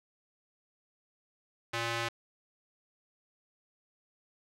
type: tone with band-pass filter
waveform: square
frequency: 116.54 Hz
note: A#2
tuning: in tune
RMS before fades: -34 dBFS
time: 1.73-2.09 s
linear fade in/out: 10 ms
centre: 2300 Hz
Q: 0.7
effects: none